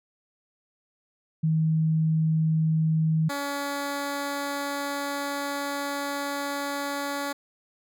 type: tone pair in turn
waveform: sine / 10% pulse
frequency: 158.9 / 283.1 Hz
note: D#3 / C#4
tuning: +37 / +37 cents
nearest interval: minor seventh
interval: 1000 cents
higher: second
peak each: -20 dBFS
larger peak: neither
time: 1.43-3.29 / 3.29-7.33 s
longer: second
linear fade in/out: 10 ms
effects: none